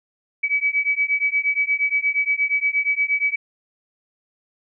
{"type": "beating tone pair", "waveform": "sine", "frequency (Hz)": [2279, 2287.5], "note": ["C#7", "D7"], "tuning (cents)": [47, -46], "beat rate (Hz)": 8.5, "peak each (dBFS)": -21, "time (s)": [0.43, 3.36], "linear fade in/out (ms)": 10, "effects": []}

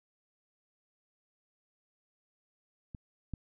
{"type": "clicks", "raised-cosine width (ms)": 5, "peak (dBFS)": [-30, -25], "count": 2, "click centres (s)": [2.948, 3.337], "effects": []}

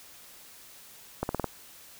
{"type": "accelerating click train", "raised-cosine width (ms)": 1, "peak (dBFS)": -14, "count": 5, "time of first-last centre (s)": [1.23, 1.443], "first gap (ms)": 61, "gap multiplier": 0.91, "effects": ["white hiss -51 dBFS RMS until 1.99 s"]}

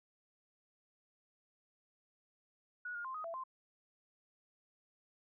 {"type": "tone with pitch steps", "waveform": "sine", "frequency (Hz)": [1461, 1419, 1049, 1251, 668, 1044], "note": ["F#6", "F6", "C6", "D#6", "E5", "C6"], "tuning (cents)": [-22, 27, 4, 9, 23, -4], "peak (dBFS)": -40, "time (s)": [2.85, 3.438], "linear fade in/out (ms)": 5, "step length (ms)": 98, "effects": []}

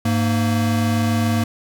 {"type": "tone pair together", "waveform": "square", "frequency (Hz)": [102.45, 230], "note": ["G#2", "A#3"], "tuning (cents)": [-23, -23], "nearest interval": "octave + major second", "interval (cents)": 1400, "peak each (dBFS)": -20, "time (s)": [0.05, 1.44], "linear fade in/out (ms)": 5, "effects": []}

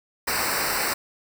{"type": "noise with comb filter", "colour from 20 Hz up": "pink", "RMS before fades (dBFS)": -25, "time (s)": [0.27, 0.94], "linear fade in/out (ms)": 10, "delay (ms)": 0.3, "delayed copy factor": -0.9, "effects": []}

